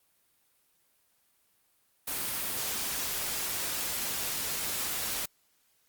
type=noise; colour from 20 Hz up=white; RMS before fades=-33 dBFS; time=2.07-5.26 s; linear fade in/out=10 ms; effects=white hiss -70 dBFS RMS until 5.88 s + Opus 32 kbps